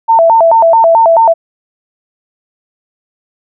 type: tone with vibrato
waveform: sine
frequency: 775 Hz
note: G5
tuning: 20 cents flat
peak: -3 dBFS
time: 0.08-1.34 s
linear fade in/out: 20 ms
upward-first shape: square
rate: 4.6 Hz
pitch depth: 270 cents each way
effects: none